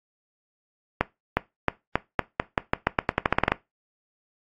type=accelerating click train; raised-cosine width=0.5 ms; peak=-4 dBFS; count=18; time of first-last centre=1.01-3.52 s; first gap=360 ms; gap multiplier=0.87; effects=noise-tail reverb RT60 0.2 s tail -19 dB re dry + AAC 32 kbps